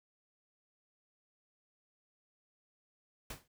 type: noise with exponential decay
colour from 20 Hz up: pink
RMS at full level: -40 dBFS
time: 3.3-3.48 s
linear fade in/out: 5 ms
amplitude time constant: 37 ms
effects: none